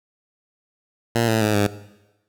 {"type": "tone with pitch steps", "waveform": "10% pulse", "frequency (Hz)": [116.54, 111.6, 106.87, 102.34], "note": ["A#2", "A2", "A2", "G#2"], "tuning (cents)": [0, 25, -50, -25], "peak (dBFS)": -9, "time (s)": [1.15, 1.67], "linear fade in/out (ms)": 5, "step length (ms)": 130, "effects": ["noise-tail reverb RT60 1.0 s tail -17 dB re dry"]}